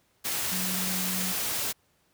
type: tone in noise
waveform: sine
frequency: 185 Hz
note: F#3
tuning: in tune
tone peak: -33 dBFS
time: 0.51-1.33 s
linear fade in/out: 20 ms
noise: white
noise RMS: -30 dBFS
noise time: 0.24-1.73 s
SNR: -6 dB
effects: pink hiss -68 dBFS RMS until 2.13 s + high-pass 60 Hz 12 dB/octave